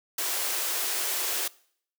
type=high-pass noise; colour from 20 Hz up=white; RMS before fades=-29 dBFS; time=0.18-1.48 s; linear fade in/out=5 ms; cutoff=320 Hz; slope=96 dB/octave; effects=noise-tail reverb RT60 0.6 s tail -22 dB re dry